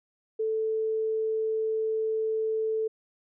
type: tone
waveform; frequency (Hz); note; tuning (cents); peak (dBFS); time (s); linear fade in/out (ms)
sine; 440; A4; 0; -25; 0.39-2.88; 10
effects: none